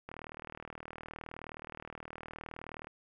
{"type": "click train", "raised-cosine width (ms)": 0.5, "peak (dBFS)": -28, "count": 110, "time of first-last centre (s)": [0.09, 2.871], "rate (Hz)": 39.2, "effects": []}